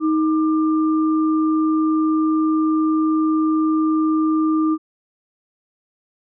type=tone pair together; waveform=sine; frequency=314.5 / 1192 Hz; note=D#4 / D6; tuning=+19 / +25 cents; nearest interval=octave + major seventh; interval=2306 cents; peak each=-15 / -26 dBFS; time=0-4.78 s; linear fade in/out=50 ms; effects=none